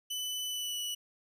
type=tone with pitch glide; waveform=sawtooth; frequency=2995 to 2950 Hz; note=F#7 to F#7; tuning=+20 to -6 cents; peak=-31 dBFS; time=0.1-0.95 s; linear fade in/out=10 ms; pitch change=-26 cents; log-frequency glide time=0.48-0.8 s; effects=none